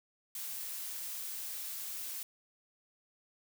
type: noise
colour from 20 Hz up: blue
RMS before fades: -41 dBFS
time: 0.35-2.23 s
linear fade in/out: 2 ms
effects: none